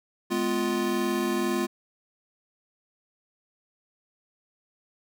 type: chord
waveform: square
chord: F diminished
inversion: first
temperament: just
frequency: 209.5 / 251.4 / 349.2 Hz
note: Ab3 / Cb4 / F4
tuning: +15 / +31 / 0 cents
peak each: -31 / -31 / -28 dBFS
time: 0.3-1.67 s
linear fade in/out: 20 ms
effects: none